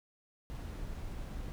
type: noise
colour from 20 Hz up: brown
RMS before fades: -41 dBFS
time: 0.5-1.52 s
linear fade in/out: 0 ms
effects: none